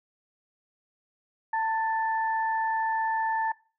sine tone pair together, 892.3 / 1760 Hz, A5 / A6, +24 / 0 cents, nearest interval octave, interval 1176 cents, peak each -25 / -32 dBFS, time 1.53-3.52 s, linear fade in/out 5 ms, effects noise-tail reverb RT60 0.4 s tail -21 dB re dry

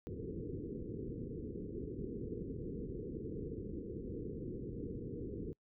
white low-pass noise, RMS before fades -43 dBFS, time 0.07-5.53 s, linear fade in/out 0 ms, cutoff 470 Hz, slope 96 dB/octave, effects noise-tail reverb RT60 0.1 s tail -26 dB re dry

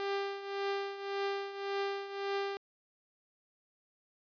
sawtooth tone with tremolo, 396.9 Hz, G4, 22 cents sharp, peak -27 dBFS, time 0-2.57 s, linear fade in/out 0 ms, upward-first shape triangle, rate 1.8 Hz, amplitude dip 75%, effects resampled to 11025 Hz

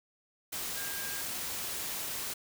sine tone in noise, 1612 Hz, G6, 48 cents sharp, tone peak -43 dBFS, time 0.76-1.22 s, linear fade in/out 10 ms, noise white, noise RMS -37 dBFS, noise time 0.52-2.34 s, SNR -9 dB, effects none

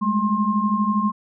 sine tone cluster, 202.4 / 214.8 / 1064 Hz, G#3 / A3 / C6, -44 / -41 / +29 cents, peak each -22 dBFS, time 0.01-1.12 s, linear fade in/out 20 ms, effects none

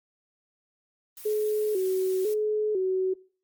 blue noise, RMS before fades -43 dBFS, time 1.17-2.34 s, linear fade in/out 2 ms
sine tone with vibrato, 400 Hz, G4, 35 cents sharp, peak -23 dBFS, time 1.25-3.14 s, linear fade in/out 10 ms, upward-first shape square, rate 1 Hz, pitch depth 110 cents each way
effects noise-tail reverb RT60 0.4 s tail -21 dB re dry + Opus 24 kbps

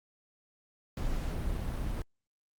brown noise, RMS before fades -33 dBFS, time 0.97-2.02 s, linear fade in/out 2 ms, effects Opus 48 kbps

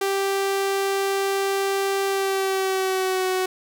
sawtooth tone with pitch glide, 392 to 372.4 Hz, G4 to F#4, 0 to +11 cents, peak -17 dBFS, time 0.01-3.46 s, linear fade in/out 5 ms, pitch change -89 cents, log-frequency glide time 2.06-3.27 s, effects none

